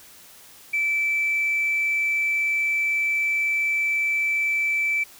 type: tone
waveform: sine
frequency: 2321 Hz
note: D7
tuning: 21 cents flat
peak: -19 dBFS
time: 0.73-5.04 s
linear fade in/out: 10 ms
effects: tanh soft clip ceiling -16 dBFS + white hiss -48 dBFS RMS until 5.19 s